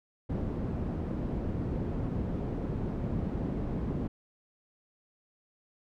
white low-pass noise, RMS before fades -33 dBFS, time 0.29-4.08 s, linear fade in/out 10 ms, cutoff 240 Hz, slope 12 dB/octave, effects none

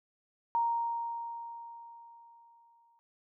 sine tone with exponential decay, 932.3 Hz, A#5, in tune, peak -25 dBFS, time 0.55-2.99 s, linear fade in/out 0 ms, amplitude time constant 530 ms, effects none

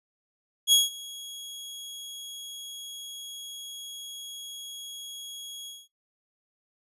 sawtooth tone with ADSR envelope, 3322 Hz, G#7, in tune, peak -12 dBFS, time 0.67-5.88 s, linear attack 54 ms, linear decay 170 ms, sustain -23 dB, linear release 210 ms, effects noise-tail reverb RT60 0.2 s tail -25 dB re dry + resampled to 32000 Hz

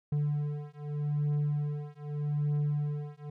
triangle beating tone pair, 146.83 / 147.65 Hz, D3 / D3, 0 / +10 cents, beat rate 0.82 Hz, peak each -30 dBFS, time 0.12-3.3 s, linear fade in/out 5 ms, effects none

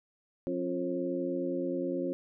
harmonic tone with a mistuned harmonic, 89.6 Hz, F2, 45 cents sharp, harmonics 2 / 3 / 4 / 5 / 6, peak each -41 / -34 / -34 / -47 / -36 dBFS, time 0.47-2.13 s, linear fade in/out 0 ms, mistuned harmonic 4, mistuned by -44 cents, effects none

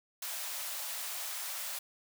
white high-pass noise, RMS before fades -39 dBFS, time 0.22-1.79 s, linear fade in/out 5 ms, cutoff 560 Hz, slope 48 dB/octave, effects none

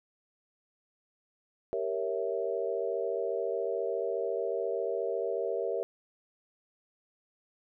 sine chord, G diminished seventh, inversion none, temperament equal, 392 / 466.2 / 554.4 / 659.3 Hz, G4 / Bb4 / Db5 / Fb5, 0 / 0 / 0 / 0 cents, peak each -35 / -33 / -36 / -36 dBFS, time 1.73-5.83 s, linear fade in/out 0 ms, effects none

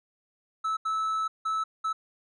triangle tone bursts at uneven times, 1306 Hz, E6, 17 cents flat, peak -24 dBFS, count 4, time 0.64-0.77 / 0.85-1.28 / 1.45-1.64 / 1.84-1.93 s, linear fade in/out 10 ms, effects resampled to 24000 Hz

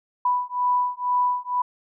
sine beating tone pair, 987.8 / 989.9 Hz, B5 / B5, 0 / +4 cents, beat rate 2.1 Hz, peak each -23 dBFS, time 0.25-1.62 s, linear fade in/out 5 ms, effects none

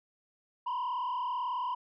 sine tone with frequency modulation, 989 Hz, B5, 2 cents sharp, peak -28 dBFS, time 0.66-1.75 s, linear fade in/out 10 ms, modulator 38.2 Hz, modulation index 1.2, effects tanh soft clip ceiling -30 dBFS

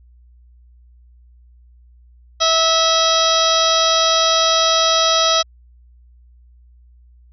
harmonic tone with a mistuned harmonic, 650 Hz, E5, 24 cents flat, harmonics 1 / 2 / 3 / 4 / 5 / 6 / 7 / 8 / 9, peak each -19 / -18 / -29 / -30 / -21 / -19 / -29 / -21 / -25 dBFS, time 2.4-5.43 s, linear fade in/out 20 ms, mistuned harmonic 8, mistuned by -27 cents, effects added 60 Hz sine -45 dBFS peak until 7.32 s

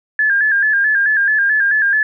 sine tone with vibrato, 1666 Hz, G#6, 5 cents sharp, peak -11 dBFS, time 0.19-2.03 s, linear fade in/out 2 ms, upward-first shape square, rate 4.6 Hz, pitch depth 61 cents each way, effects none

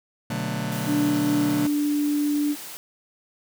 sawtooth chord, B minor seventh, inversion none, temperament just, 123.47 / 148.16 / 185.21 / 222.2 Hz, B2 / D3 / F#3 / A3, 0 / +16 / +2 / +17 cents, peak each -27 dBFS, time 0.3-1.67 s, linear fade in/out 5 ms
white high-pass noise, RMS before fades -38 dBFS, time 0.72-2.77 s, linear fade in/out 0 ms, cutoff 150 Hz, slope 12 dB/octave
sine tone, 293.4 Hz, D4, 2 cents flat, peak -20 dBFS, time 0.85-2.56 s, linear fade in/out 50 ms
effects none

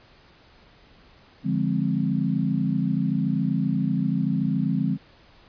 sine chord, D half-diminished seventh, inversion none, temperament equal, 146.83 / 174.61 / 207.7 / 261.6 Hz, D3 / F3 / Ab3 / C4, 0 / 0 / 0 / 0 cents, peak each -27 / -26 / -26 / -27 dBFS, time 1.43-4.98 s, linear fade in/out 50 ms, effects pink hiss -54 dBFS RMS until 5.48 s + resampled to 11025 Hz

